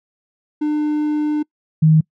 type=tone pair in turn; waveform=triangle / sine; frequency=300.6 / 157.14 Hz; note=D4 / D#3; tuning=+40 / +17 cents; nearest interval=major seventh; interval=1123 cents; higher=first; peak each=-14 / -8 dBFS; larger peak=second; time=0.61-1.43 / 1.82-2.01 s; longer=first; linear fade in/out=10 ms; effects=noise-tail reverb RT60 0.1 s tail -26 dB re dry